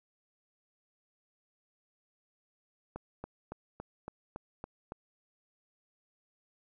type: click train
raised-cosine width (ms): 1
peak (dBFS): -26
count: 8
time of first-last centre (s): 2.96-4.921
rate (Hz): 3.57
effects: none